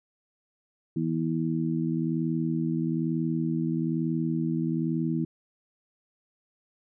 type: harmonic tone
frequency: 81.1 Hz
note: E2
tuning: 28 cents flat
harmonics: 2 / 3 / 4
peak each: -28 / -30 / -30 dBFS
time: 0.96-5.25 s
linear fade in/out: 5 ms
effects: none